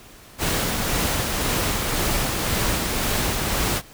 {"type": "noise with tremolo", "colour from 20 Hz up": "pink", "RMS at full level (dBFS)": -22, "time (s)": [0.38, 3.82], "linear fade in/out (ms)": 50, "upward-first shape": "sine", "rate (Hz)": 1.9, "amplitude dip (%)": 25, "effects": ["pink hiss -46 dBFS RMS until 3.93 s"]}